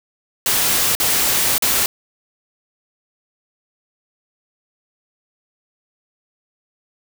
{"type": "noise with dropouts", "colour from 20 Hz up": "white", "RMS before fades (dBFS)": -17, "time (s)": [0.46, 1.86], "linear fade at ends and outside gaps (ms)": 1, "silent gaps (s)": [[0.951, 1], [1.581, 1.623]], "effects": []}